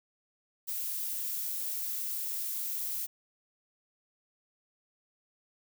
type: noise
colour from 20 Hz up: violet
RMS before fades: -35 dBFS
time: 0.67-3.07 s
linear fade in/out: 20 ms
effects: none